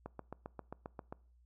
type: click train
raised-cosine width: 1 ms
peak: -29 dBFS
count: 9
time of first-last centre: 0.06-1.125 s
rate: 7.51 Hz
effects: noise-tail reverb RT60 0.5 s tail -23 dB re dry + added 60 Hz sine -63 dBFS peak until 1.45 s